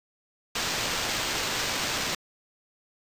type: noise with sample-and-hold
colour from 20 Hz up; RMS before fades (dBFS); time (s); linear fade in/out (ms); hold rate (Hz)
white; -29; 0.55-2.15; 5; 11025
effects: resampled to 32000 Hz